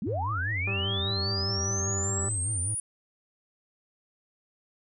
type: linear sweep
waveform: sine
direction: up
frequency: 164.8 to 9790 Hz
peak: -29 dBFS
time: 0.02-2.8 s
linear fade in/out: 2 ms
type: tone with vibrato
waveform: triangle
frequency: 97.1 Hz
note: G2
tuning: 16 cents flat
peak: -28 dBFS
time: 0.06-2.75 s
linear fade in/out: 10 ms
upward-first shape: triangle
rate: 5 Hz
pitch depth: 240 cents each way
type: harmonic tone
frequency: 196 Hz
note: G3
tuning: in tune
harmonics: 1 / 2 / 3 / 4 / 5 / 6 / 7 / 9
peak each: -39 / -37 / -44 / -45 / -51 / -44 / -48 / -47 dBFS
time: 0.67-2.29 s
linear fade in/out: 5 ms
effects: none